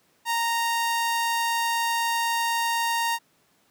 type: tone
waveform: sawtooth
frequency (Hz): 928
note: A#5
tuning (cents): -8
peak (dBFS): -19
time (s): 0.25-3.19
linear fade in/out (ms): 50
effects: pink hiss -64 dBFS RMS until 3.7 s + high-pass 150 Hz 12 dB/octave